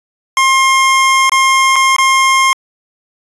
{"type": "tone with dropouts", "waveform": "25% pulse", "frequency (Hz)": 1065, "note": "C6", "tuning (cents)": 30, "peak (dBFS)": -4, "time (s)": [0.37, 2.53], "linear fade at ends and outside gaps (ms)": 1, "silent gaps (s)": [[1.295, 1.319], [1.758, 1.762], [1.964, 1.984]], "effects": ["resampled to 24000 Hz"]}